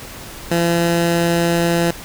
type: tone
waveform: 15% pulse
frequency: 170 Hz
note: F3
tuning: 46 cents flat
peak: -8 dBFS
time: 0.51-1.91 s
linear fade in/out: 5 ms
effects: pink hiss -34 dBFS RMS until 2.04 s

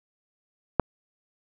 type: click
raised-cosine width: 1 ms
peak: -4 dBFS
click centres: 0.797 s
effects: none

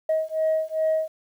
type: beating tone pair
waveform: sine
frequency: 632 / 634.5 Hz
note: D#5 / D#5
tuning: +27 / +34 cents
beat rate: 2.5 Hz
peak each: -23 dBFS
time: 0.09-1.08 s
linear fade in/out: 5 ms
effects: tanh soft clip ceiling -16 dBFS + 9-bit

